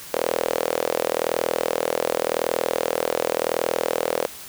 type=tone with high-pass filter; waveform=sawtooth; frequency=40.89 Hz; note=E1; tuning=13 cents flat; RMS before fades=-24 dBFS; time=0.13-4.26 s; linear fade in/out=0 ms; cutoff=510 Hz; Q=4.2; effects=white hiss -39 dBFS RMS until 4.48 s